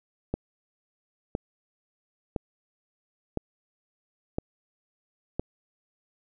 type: click train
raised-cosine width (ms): 2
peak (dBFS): -14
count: 6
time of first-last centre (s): 0.34-5.396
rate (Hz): 0.989
effects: none